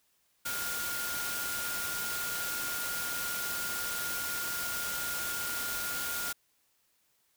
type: tone in noise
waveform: sine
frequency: 1416 Hz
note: F6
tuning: 23 cents sharp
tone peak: -37 dBFS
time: 0.45-6.33 s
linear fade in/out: 10 ms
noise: white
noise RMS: -36 dBFS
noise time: 0.45-6.33 s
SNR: -4 dB
effects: white hiss -72 dBFS RMS until 7.36 s